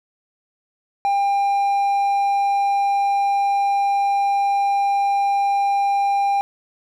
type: tone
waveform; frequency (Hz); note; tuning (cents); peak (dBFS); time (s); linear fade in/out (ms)
triangle; 799; G5; +33; -14; 1.05-6.41; 0
effects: none

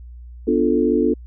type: chord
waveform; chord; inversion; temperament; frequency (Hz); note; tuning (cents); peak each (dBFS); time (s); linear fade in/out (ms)
sine; B half-diminished seventh; none; equal; 246.9 / 293.7 / 349.2 / 440; B3 / D4 / F4 / A4; 0 / 0 / 0 / 0; -20; 0.47-1.14; 10
effects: added 60 Hz sine -35 dBFS peak until 1.26 s

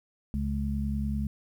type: harmonic tone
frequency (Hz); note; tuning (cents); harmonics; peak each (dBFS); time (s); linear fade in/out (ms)
70.2; C#2; +22; 1 / 2 / 3; -30 / -35 / -31; 0.34-1.27; 0
effects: 10-bit

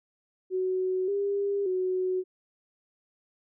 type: tone with pitch steps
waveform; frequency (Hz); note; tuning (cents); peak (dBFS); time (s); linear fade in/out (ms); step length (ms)
sine; 372.1 / 401.1 / 370.1; F#4 / G4 / F#4; +10 / +40 / 0; -25; 0.5-2.24; 50; 580
effects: none

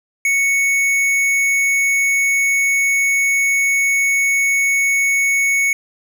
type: tone with tanh clipping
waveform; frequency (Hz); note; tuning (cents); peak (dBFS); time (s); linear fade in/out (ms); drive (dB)
sine; 2217; C#7; 0; -15; 0.25-5.73; 2; 15
effects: none

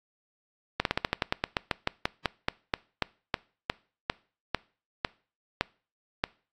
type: slowing click train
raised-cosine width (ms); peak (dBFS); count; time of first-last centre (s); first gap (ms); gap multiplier
0.3; -8; 24; 0.8-6.239; 52; 1.12
effects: noise-tail reverb RT60 0.4 s tail -23 dB re dry + AAC 64 kbps

